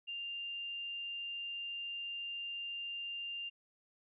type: tone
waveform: sine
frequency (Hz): 2794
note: F7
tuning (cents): 0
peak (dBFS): -39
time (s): 0.07-3.5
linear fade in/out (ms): 20
effects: none

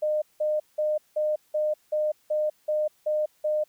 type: tone bursts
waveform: sine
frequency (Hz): 609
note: D#5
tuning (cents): -37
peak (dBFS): -22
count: 10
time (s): 0.02-3.64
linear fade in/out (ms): 10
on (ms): 200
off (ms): 180
effects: white hiss -65 dBFS RMS until 3.68 s

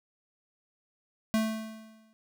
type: tone with exponential decay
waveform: square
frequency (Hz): 220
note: A3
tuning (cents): 0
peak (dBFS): -23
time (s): 1.34-2.13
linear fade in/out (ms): 0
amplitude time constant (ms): 170
effects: none

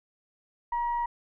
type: tone with frequency modulation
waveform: sine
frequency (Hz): 949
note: A#5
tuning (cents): +31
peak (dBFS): -26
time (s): 0.72-1.06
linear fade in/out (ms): 5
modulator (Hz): 974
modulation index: 0.28
effects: none

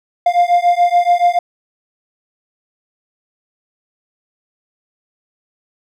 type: beating tone pair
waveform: triangle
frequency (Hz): 698.5 / 705.5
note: F5 / F5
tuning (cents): 0 / +17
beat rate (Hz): 7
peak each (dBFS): -11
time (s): 0.26-1.39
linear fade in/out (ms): 5
effects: none

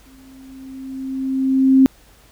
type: tone with exponential growth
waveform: sine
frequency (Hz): 265.2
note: C4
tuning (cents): +23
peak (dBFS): -6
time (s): 0.06-1.86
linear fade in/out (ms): 0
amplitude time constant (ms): 390
effects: added 50 Hz sine -51 dBFS peak until 2.31 s + pink hiss -51 dBFS RMS until 2.31 s

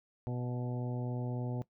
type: harmonic tone with a mistuned harmonic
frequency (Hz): 123.47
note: B2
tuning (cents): 0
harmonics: 1 / 2 / 3 / 4 / 5 / 6 / 7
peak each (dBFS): -35 / -41 / -45 / -47 / -49 / -51 / -52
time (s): 0.27-1.62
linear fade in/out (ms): 0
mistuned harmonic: 6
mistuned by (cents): -21
effects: noise-tail reverb RT60 0.1 s tail -18 dB re dry

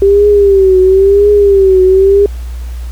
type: tone with vibrato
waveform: sine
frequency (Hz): 392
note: G4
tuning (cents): 0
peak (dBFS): -3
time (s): 0.02-2.26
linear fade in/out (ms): 2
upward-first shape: triangle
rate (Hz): 0.97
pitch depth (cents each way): 100
effects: added 60 Hz sine -18 dBFS peak until 2.91 s + pink hiss -39 dBFS RMS until 2.91 s

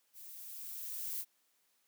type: noise with level ramp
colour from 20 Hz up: violet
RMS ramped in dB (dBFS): -52 to -38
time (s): 0.13-1.25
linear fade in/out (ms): 50
effects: white hiss -75 dBFS RMS until 1.87 s + high-pass 200 Hz 12 dB/octave

